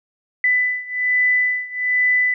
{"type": "beating tone pair", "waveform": "sine", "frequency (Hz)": [1995, 1996.2], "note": ["B6", "B6"], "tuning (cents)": [17, 18], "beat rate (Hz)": 1.2, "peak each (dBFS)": [-18, -20], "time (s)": [0.44, 2.34], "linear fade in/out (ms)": 2, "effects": []}